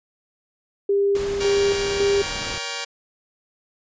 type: tone with tremolo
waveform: sine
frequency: 400 Hz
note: G4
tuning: 35 cents sharp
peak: -16 dBFS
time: 0.89-2.22 s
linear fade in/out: 5 ms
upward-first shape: square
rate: 1.8 Hz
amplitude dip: 50%
type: noise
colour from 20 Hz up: pink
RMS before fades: -33 dBFS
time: 1.15-2.58 s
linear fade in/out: 2 ms
type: chord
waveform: 5% pulse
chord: G diminished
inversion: first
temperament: just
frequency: 470.4 / 564.5 / 784 Hz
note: Bb4 / Db5 / G5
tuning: +16 / +31 / 0 cents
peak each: -20 dBFS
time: 1.4-2.85 s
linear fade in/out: 10 ms
effects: resampled to 16000 Hz